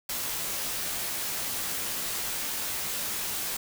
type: noise with comb filter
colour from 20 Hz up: white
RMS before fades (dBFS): -32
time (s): 0.09-3.57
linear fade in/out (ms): 5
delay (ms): 16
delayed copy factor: -0.5
effects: none